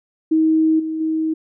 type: tone with level steps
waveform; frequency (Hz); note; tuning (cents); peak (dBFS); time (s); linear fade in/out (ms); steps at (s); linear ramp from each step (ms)
sine; 317.4; D#4; +35; -12 / -21 / -17; 0.31-1.34; 10; 0.79 / 1; 10
effects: none